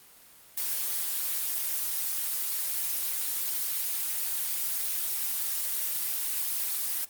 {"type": "noise", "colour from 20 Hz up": "blue", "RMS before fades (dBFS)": -30, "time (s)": [0.57, 7.05], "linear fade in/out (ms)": 5, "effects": ["white hiss -54 dBFS RMS until 7.09 s", "Opus 24 kbps"]}